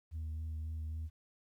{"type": "tone with vibrato", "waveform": "sine", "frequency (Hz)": 79, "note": "D#2", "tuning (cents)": 27, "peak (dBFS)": -35, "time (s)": [0.11, 1.1], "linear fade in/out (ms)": 50, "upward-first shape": "sine", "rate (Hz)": 3.7, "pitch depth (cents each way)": 18, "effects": ["tanh soft clip ceiling -36 dBFS", "12-bit"]}